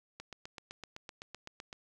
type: click train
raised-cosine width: 0.2 ms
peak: -27 dBFS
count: 13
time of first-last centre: 0.2-1.729 s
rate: 7.85 Hz
effects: none